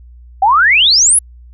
sine exponential sweep, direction up, 740 to 11210 Hz, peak -6 dBFS, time 0.42-1.19 s, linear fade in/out 5 ms, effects added 60 Hz sine -35 dBFS peak until 1.53 s

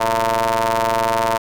sawtooth ring-modulated tone, 114.4 Hz, A#2, 32 cents flat, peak -9 dBFS, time 0-1.38 s, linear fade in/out 10 ms, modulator 790 Hz, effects none

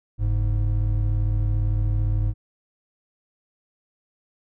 triangle tone pair together, 46.69 / 104.4 Hz, F#1 / G#2, +16 / +10 cents, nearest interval octave + major second, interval 1394 cents, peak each -20 dBFS, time 0.18-2.34 s, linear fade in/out 50 ms, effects none

